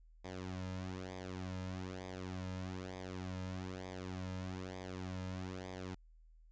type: tone with flanger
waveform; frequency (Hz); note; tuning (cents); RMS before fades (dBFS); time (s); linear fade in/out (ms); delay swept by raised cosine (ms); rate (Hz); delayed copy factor
sawtooth; 92.5; F#2; 0; -44; 0.24-5.95; 10; 0.7 to 2.7; 1.1; -0.75
effects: added 40 Hz sine -59 dBFS peak until 6.51 s + resampled to 16000 Hz